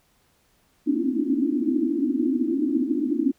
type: band-pass noise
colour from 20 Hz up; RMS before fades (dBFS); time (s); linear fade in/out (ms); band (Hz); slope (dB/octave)
white; -23; 0.86-3.32; 20; 240 to 330; 96
effects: pink hiss -64 dBFS RMS until 3.38 s